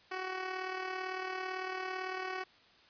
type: tone with amplitude modulation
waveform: 10% pulse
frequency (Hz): 373.7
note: F#4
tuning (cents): +17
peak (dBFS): -26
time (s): 0.11-2.44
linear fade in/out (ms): 10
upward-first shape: sine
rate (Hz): 37.9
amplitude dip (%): 50
effects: white hiss -62 dBFS RMS until 2.89 s + resampled to 11025 Hz